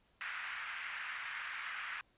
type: band-pass noise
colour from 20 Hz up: pink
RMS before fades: -43 dBFS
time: 0.21-2.01 s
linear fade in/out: 0 ms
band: 1400 to 2400 Hz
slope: 24 dB/octave
effects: pink hiss -72 dBFS RMS until 2.17 s + resampled to 8000 Hz